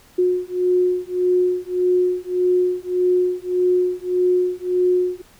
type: beating tone pair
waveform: sine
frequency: 361.1 / 362.8 Hz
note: F#4 / F#4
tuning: -42 / -34 cents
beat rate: 1.7 Hz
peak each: -19 / -19 dBFS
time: 0.18-5.22 s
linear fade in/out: 10 ms
effects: pink hiss -51 dBFS RMS until 5.39 s